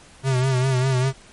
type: tone with vibrato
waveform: square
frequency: 130.1 Hz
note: C3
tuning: 9 cents flat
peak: -18 dBFS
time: 0.23-1.13 s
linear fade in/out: 50 ms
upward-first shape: sine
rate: 5 Hz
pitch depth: 63 cents each way
effects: pink hiss -48 dBFS RMS until 1.32 s + MP3 48 kbps